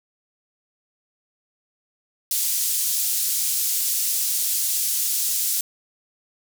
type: band-pass noise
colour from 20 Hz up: white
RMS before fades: -23 dBFS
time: 2.31-5.61 s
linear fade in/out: 2 ms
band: 5500 to 16000 Hz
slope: 12 dB/octave
effects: none